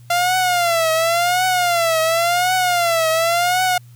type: tone with vibrato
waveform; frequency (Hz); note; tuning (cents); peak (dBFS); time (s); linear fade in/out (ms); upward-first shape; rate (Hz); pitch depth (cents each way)
sawtooth; 690; F5; -21; -11; 0.1-3.78; 5; triangle; 0.92; 140
effects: added 120 Hz sine -40 dBFS peak until 3.95 s + white hiss -56 dBFS RMS until 3.95 s